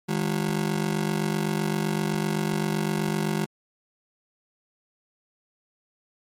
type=ring-modulated tone; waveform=30% pulse; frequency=181.2 Hz; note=F#3; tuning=36 cents flat; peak=-18 dBFS; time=0.08-3.46 s; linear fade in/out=20 ms; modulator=23.9 Hz; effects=MP3 64 kbps